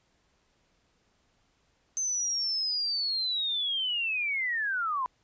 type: linear sweep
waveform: sine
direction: down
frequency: 6240 to 984 Hz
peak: -27 dBFS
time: 1.97-5.06 s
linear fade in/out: 0 ms
effects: pink hiss -70 dBFS RMS until 5.23 s + resampled to 16000 Hz